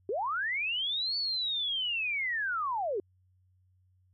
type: linear two-way sweep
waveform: sine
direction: up then down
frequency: 358.4 to 4511 to 358.4 Hz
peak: -29 dBFS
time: 0.09-3 s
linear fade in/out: 2 ms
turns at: 1.17 s
effects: added 92 Hz sine -64 dBFS peak until 4.13 s